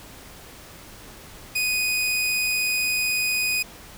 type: tone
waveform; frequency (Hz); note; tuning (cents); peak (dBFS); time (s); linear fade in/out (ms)
sawtooth; 2489; D#7; 0; -18; 1.55-3.63; 10
effects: pink hiss -44 dBFS RMS until 3.97 s